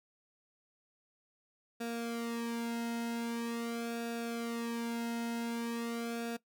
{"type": "tone with flanger", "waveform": "sawtooth", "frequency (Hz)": 233.1, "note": "A#3", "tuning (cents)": 0, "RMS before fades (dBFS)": -37, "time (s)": [1.8, 6.37], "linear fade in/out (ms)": 10, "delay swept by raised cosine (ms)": [0.96, 1.75], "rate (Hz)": 0.44, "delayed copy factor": -0.8, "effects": ["noise-tail reverb RT60 0.1 s tail -19 dB re dry"]}